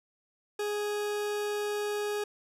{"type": "tone", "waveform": "40% pulse", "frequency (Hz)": 415.3, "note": "G#4", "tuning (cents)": 0, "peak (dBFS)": -29, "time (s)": [0.59, 2.24], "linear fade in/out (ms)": 5, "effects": ["resampled to 32000 Hz"]}